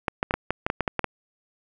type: clicks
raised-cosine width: 0.5 ms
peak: -8 dBFS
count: 11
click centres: 0.082 / 0.229 / 0.309 / 0.34 / 0.506 / 0.665 / 0.701 / 0.807 / 0.878 / 0.993 / 1.043 s
effects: none